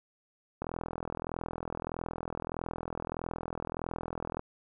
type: click train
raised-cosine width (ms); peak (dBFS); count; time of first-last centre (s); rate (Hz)
1; -21; 158; 0.62-4.394; 41.6
effects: none